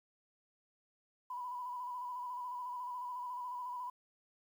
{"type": "tone with vibrato", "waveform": "sine", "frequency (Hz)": 987.8, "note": "B5", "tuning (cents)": 0, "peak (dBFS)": -39, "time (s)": [1.3, 3.9], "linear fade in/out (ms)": 5, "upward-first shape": "square", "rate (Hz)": 14, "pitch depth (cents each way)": 31, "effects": ["11-bit"]}